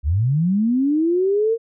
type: linear sweep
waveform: sine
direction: up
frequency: 63.8 to 466.2 Hz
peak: -15 dBFS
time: 0.03-1.58 s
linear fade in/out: 50 ms
effects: none